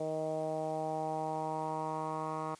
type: tone with low-pass filter sweep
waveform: 10% pulse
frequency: 157 Hz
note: D#3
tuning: 16 cents sharp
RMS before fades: -36 dBFS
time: 0-2.55 s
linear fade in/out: 5 ms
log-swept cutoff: 590 to 1200 Hz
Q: 3.9
effects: white hiss -59 dBFS RMS until 2.59 s + resampled to 22050 Hz